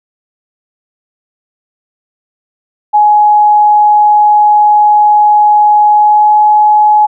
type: tone with pitch glide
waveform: sine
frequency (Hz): 839 to 844.8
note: G#5 to G#5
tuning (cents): +17 to +29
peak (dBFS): -3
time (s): 2.93-7.07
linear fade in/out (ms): 20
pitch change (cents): +12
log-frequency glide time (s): 5.89-6.35
effects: none